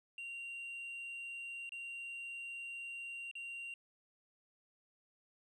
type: tone with dropouts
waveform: sine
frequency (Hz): 2764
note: F7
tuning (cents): -19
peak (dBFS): -40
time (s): 0.18-3.74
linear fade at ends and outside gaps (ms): 2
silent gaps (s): 1.693-1.72 / 3.313-3.353
effects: tanh soft clip ceiling -42 dBFS